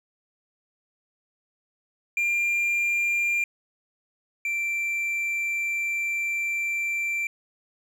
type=tone pair in turn; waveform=triangle; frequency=2391 / 2350 Hz; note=D7 / D7; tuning=+30 / +1 cents; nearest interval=unison; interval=29 cents; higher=first; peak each=-20 / -23 dBFS; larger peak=first; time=2.17-3.44 / 4.45-7.27 s; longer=second; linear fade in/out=2 ms; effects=none